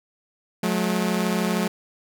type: tone pair together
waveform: sawtooth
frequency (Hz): 181.5 / 214.5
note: F#3 / A3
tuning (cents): -33 / -44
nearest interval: minor third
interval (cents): 289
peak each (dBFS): -20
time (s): 0.63-1.68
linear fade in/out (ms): 5
effects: none